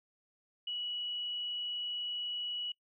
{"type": "tone", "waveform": "sine", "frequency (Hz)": 2932, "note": "F#7", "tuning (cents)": -16, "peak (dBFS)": -35, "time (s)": [0.67, 2.72], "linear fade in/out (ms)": 5, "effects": ["noise-tail reverb RT60 0.1 s tail -23 dB re dry"]}